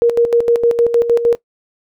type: tone with tremolo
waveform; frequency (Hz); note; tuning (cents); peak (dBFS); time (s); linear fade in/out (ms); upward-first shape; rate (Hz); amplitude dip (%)
sine; 470.4; A#4; +16; -7; 0.02-1.35; 0; square; 6.5; 65
effects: noise-tail reverb RT60 0.1 s tail -19 dB re dry

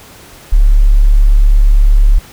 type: tone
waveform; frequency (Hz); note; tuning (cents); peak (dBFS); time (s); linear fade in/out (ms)
sine; 35.67; D1; -50; -3; 0.52-2.19; 10
effects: pink hiss -37 dBFS RMS until 2.32 s

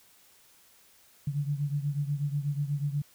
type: beating tone pair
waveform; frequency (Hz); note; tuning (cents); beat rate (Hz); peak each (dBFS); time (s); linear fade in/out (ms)
sine; 142.2 / 150.4; C#3 / D3; +45 / +42; 8.2; -29 / -33; 1.27-3.02; 5
effects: white hiss -60 dBFS RMS until 3.14 s

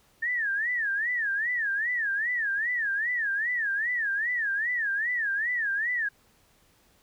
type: tone with vibrato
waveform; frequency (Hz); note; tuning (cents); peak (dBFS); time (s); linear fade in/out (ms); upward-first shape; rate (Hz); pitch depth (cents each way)
sine; 1775; A6; +15; -25; 0.22-6.09; 10; sine; 2.5; 200
effects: pink hiss -63 dBFS RMS until 7.02 s

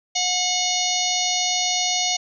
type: harmonic tone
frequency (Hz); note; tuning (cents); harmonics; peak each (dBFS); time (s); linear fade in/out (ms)
727; F#5; -31; 1 / 3 / 4 / 5 / 6 / 7 / 8 / 9; -27 / -30 / -28 / -28 / -27 / -32 / -27 / -27; 0.15-2.17; 10
effects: none

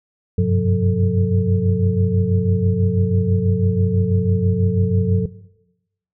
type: tone cluster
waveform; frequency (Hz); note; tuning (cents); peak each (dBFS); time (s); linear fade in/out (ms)
sine; 93 / 99.1 / 128 / 179.6 / 443.1; F#2 / G2 / C3 / F3 / A4; +9 / +19 / -38 / +49 / +12; -21 / -18 / -27 / -18 / -23; 0.38-5.26; 5
effects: noise-tail reverb RT60 0.9 s tail -18 dB re dry

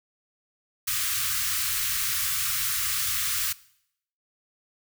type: band-stop noise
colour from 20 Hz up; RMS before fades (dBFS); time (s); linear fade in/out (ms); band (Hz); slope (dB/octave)
white; -27; 0.87-3.53; 10; 140 to 1100; 96
effects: noise-tail reverb RT60 0.7 s tail -20 dB re dry

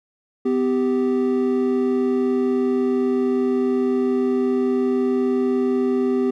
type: tone pair together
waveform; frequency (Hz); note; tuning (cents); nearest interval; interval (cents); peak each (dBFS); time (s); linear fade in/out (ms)
triangle; 252.3 / 392; B3 / G4; +37 / 0; minor sixth; 763; -18; 0.45-6.31; 10
effects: none

